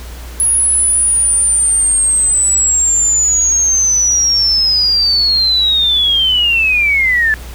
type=linear sweep; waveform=sine; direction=down; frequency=10548 to 1720 Hz; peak=-9 dBFS; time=0.4-7.34 s; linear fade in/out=0 ms; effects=added 60 Hz sine -27 dBFS peak until 7.54 s + pink hiss -35 dBFS RMS until 7.54 s